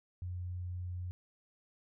sine tone, 89.6 Hz, F2, 45 cents sharp, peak -37 dBFS, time 0.22-1.11 s, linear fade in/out 0 ms, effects none

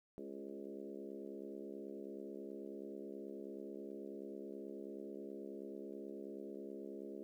harmonic tone with a mistuned harmonic, 69.3 Hz, C#2, in tune, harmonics 3 / 4 / 5 / 6 / 7 / 8 / 9, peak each -53 / -52 / -51 / -51 / -56 / -58 / -61 dBFS, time 0.18-7.23 s, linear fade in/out 0 ms, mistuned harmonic 6, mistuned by -27 cents, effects 13-bit

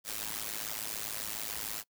white noise with amplitude modulation, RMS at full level -34 dBFS, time 0.04-1.84 s, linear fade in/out 50 ms, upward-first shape sine, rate 107 Hz, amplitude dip 95%, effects noise-tail reverb RT60 0.1 s tail -24 dB re dry

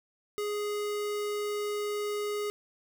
square tone, 415.3 Hz, G#4, in tune, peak -31 dBFS, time 0.38-2.5 s, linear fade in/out 0 ms, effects none

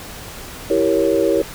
sine chord, E diminished seventh, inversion none, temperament equal, 329.6 / 392 / 466.2 / 554.4 Hz, E4 / G4 / Bb4 / Db5, 0 / 0 / 0 / 0 cents, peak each -19 dBFS, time 0.7-1.42 s, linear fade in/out 5 ms, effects pink hiss -34 dBFS RMS until 1.54 s

